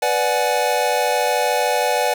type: chord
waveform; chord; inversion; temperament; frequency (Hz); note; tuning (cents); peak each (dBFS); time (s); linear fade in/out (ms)
square; G# half-diminished seventh; first; equal with one note detuned; 493.9 / 587.3 / 740 / 846.1; B4 / D5 / F#5 / G#5; 0 / 0 / 0 / +32; -23; 0.02-2.14; 5
effects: none